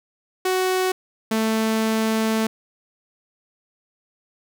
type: tone pair in turn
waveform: sawtooth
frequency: 371.9 / 221.1 Hz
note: F#4 / A3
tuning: +9 / +9 cents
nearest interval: major sixth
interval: 900 cents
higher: first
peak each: -15 dBFS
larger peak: neither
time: 0.45-0.92 / 1.31-2.47 s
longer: second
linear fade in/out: 5 ms
effects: none